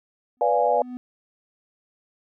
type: tone with exponential growth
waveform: triangle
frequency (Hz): 249.1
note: B3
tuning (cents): +15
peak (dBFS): -27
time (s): 0.37-0.97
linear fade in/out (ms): 0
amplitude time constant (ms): 130
type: chord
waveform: sine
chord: B diminished seventh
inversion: none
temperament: equal with one note detuned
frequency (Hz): 493.9 / 582.6 / 698.5 / 830.6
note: B4 / D5 / F5 / Ab5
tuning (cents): 0 / -14 / 0 / 0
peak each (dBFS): -23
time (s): 0.41-0.82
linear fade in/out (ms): 2
effects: none